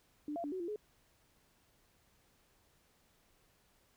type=tone with pitch steps; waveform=sine; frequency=296.5 / 682 / 290 / 373.6 / 343.1 / 421.5 Hz; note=D4 / F5 / D4 / F#4 / F4 / G#4; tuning=+17 / -41 / -22 / +17 / -31 / +26 cents; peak=-37 dBFS; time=0.28-0.76 s; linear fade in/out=2 ms; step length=80 ms; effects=pink hiss -71 dBFS RMS until 3.96 s